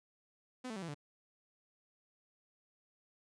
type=tone with pitch steps; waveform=sawtooth; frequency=253.6 / 220.8 / 192.19 / 167.31 / 145.65 Hz; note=B3 / A3 / G3 / E3 / D3; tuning=+46 / +6 / -34 / +26 / -14 cents; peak=-37 dBFS; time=0.64-0.945 s; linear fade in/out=10 ms; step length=61 ms; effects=resampled to 22050 Hz